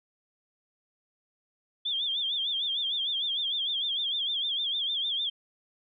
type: tone with vibrato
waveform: sine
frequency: 3381 Hz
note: G#7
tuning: 30 cents sharp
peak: -27 dBFS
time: 1.85-5.3 s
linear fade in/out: 10 ms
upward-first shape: sine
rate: 6.6 Hz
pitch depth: 120 cents each way
effects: none